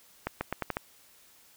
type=accelerating click train; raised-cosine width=0.5 ms; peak=-15 dBFS; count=6; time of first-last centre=0.27-0.769 s; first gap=140 ms; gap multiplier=0.83; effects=white hiss -59 dBFS RMS until 1.56 s